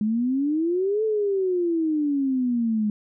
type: exponential two-way sweep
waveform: sine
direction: up then down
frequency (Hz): 207.7 to 442.4 to 207.7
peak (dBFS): -20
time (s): 0.01-2.9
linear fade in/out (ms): 2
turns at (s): 1.04
effects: none